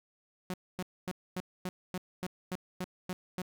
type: tone bursts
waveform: sawtooth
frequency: 182.9 Hz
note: F#3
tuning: 20 cents flat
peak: -30 dBFS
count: 11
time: 0.5-3.418 s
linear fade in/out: 0 ms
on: 38 ms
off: 250 ms
effects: none